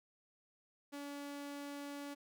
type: tone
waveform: sawtooth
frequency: 285.3 Hz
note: C#4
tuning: 50 cents sharp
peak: -40 dBFS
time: 0.92-2.15 s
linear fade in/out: 20 ms
effects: none